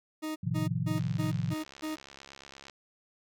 40% pulse tone bursts, 311.1 Hz, D#4, in tune, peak -32 dBFS, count 6, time 0.22-1.96 s, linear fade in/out 20 ms, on 140 ms, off 180 ms
sine chord, F dominant seventh, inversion first, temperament equal with one note detuned, 110 / 130.81 / 155.56 / 176.13 Hz, A2 / C3 / Eb3 / F3, 0 / 0 / 0 / +15 cents, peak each -34 dBFS, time 0.43-1.54 s, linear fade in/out 10 ms
click train, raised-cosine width 0.2 ms, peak -30 dBFS, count 119, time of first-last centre 0.98-2.698 s, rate 68.7 Hz
effects none

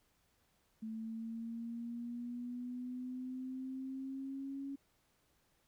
sine linear sweep, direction up, 220 to 277.2 Hz, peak -40 dBFS, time 0.82-4.76 s, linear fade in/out 10 ms, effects pink hiss -75 dBFS RMS until 5.67 s

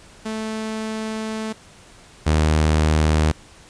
sawtooth tone pair in turn, 219.1 / 77.46 Hz, A3 / D#2, -7 / -7 cents, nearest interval octave + tritone, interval 1800 cents, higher first, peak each -21 / -11 dBFS, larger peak second, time 0.25-1.53 / 2.26-3.32 s, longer first, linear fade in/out 10 ms, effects pink hiss -47 dBFS RMS until 3.69 s + resampled to 22050 Hz

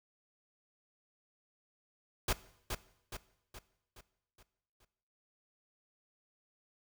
pink noise with echo, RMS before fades -31 dBFS, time 2.28-2.33 s, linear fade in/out 5 ms, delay 420 ms, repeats 6, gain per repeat -6 dB, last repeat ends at 4.85 s, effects noise-tail reverb RT60 0.8 s tail -18 dB re dry

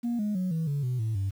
sine tone with pitch steps, 237.4 / 209.1 / 184.12 / 162.15 / 142.8 / 125.76 / 110.75 / 97.53 Hz, A#3 / G#3 / F#3 / E3 / D3 / B2 / A2 / G2, +32 / +12 / -8 / -28 / -48 / +32 / +12 / -8 cents, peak -24 dBFS, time 0.03-1.31 s, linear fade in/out 20 ms, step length 160 ms, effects tanh soft clip ceiling -24 dBFS + 9-bit

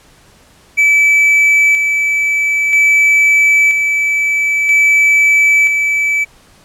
triangle tone with tremolo, 2305 Hz, D7, 33 cents flat, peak -5 dBFS, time 0.77-6.25 s, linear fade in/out 20 ms, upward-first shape square, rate 0.51 Hz, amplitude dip 40%, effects pink hiss -46 dBFS RMS until 6.64 s + low-pass 11000 Hz 12 dB/octave

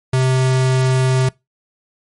square tone, 130 Hz, C3, 11 cents flat, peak -13 dBFS, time 0.13-1.29 s, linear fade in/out 5 ms, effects noise-tail reverb RT60 0.2 s tail -23 dB re dry + MP3 48 kbps

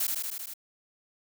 blue noise with echo, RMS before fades -28 dBFS, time 0-0.07 s, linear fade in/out 5 ms, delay 78 ms, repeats 6, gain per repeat -2 dB, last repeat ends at 0.538 s, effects none

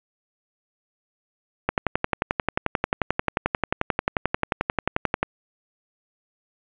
click train, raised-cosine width 0.5 ms, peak -5 dBFS, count 41, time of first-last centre 1.69-5.23 s, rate 11.3 Hz, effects resampled to 8000 Hz + 7-bit

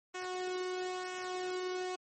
sawtooth tone with flanger, 366.7 Hz, F#4, 15 cents flat, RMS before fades -38 dBFS, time 0.14-1.96 s, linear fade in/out 10 ms, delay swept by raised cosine 0.22 to 1.22 ms, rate 1 Hz, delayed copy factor -0.5, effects MP3 32 kbps

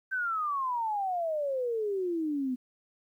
sine exponential sweep, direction down, 1565 to 246.9 Hz, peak -28 dBFS, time 0.11-2.56 s, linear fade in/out 20 ms, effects 11-bit

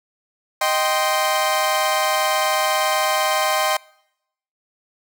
sawtooth chord, C minor, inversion first, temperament equal with one note detuned, 622.3 / 780.4 / 1046.5 Hz, Eb5 / G5 / C6, 0 / -8 / 0 cents, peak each -18 dBFS, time 0.61-3.77 s, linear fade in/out 5 ms, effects noise-tail reverb RT60 0.8 s tail -25 dB re dry

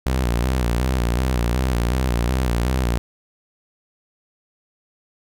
sawtooth tone with vibrato, 61.5 Hz, B1, 7 cents flat, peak -14 dBFS, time 0.06-2.98 s, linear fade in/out 0 ms, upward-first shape square, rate 2.7 Hz, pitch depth 82 cents each way, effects none

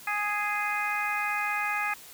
harmonic tone, 415.3 Hz, G#4, in tune, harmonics 2 / 3 / 4 / 5 / 6, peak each -33 / -33 / -33 / -33 / -33 dBFS, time 0.07-1.94 s, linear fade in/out 5 ms, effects white hiss -48 dBFS RMS until 2.13 s

